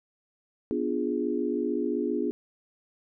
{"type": "chord", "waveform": "sine", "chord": "B diminished seventh", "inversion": "none", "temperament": "equal", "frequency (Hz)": [246.9, 293.7, 349.2, 415.3], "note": ["B3", "D4", "F4", "Ab4"], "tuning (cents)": [0, 0, 0, 0], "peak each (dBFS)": -31, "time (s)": [0.71, 2.31], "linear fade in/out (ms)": 0, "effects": []}